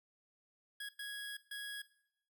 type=tone bursts at uneven times; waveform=25% pulse; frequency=1661.2 Hz; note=G#6; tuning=in tune; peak=-38 dBFS; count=3; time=0.8-0.89 / 0.99-1.37 / 1.51-1.82 s; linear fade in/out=5 ms; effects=noise-tail reverb RT60 0.8 s tail -19 dB re dry